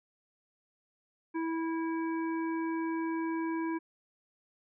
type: harmonic tone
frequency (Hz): 327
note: E4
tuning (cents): -14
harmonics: 1 / 3 / 5 / 7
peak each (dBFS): -31 / -39 / -45 / -48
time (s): 1.34-3.79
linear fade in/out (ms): 20
effects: none